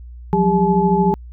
sine tone cluster, 175.1 / 188.4 / 401.6 / 858 Hz, F3 / F#3 / G4 / A5, +5 / +32 / +42 / -44 cents, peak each -18 dBFS, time 0.33-1.14 s, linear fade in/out 0 ms, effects added 60 Hz sine -33 dBFS peak until 1.32 s

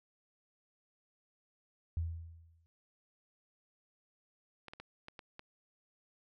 sine tone with exponential decay, 82.9 Hz, E2, 10 cents sharp, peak -30 dBFS, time 1.97-2.66 s, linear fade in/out 0 ms, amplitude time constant 150 ms
clicks, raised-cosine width 0.3 ms, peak -31 dBFS, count 6, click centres 4.683 / 4.735 / 4.8 / 5.084 / 5.192 / 5.394 s
effects none

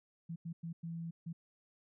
sine tone bursts at uneven times, 166.6 Hz, E3, 19 cents sharp, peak -39 dBFS, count 5, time 0.29-0.36 / 0.45-0.53 / 0.63-0.73 / 0.83-1.11 / 1.26-1.33 s, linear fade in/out 10 ms, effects none

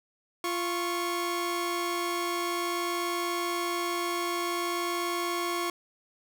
sawtooth tone pair together, 346.5 / 1100 Hz, F4 / C#6, -14 / -14 cents, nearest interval octave + minor sixth, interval 2000 cents, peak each -27 / -28 dBFS, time 0.44-5.7 s, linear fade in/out 2 ms, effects none

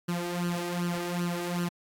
sawtooth tone with flanger, 174.61 Hz, F3, in tune, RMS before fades -31 dBFS, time 0.08-1.69 s, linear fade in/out 10 ms, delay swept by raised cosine 0.67 to 2.57 ms, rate 2.6 Hz, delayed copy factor +0.75, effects AAC 64 kbps

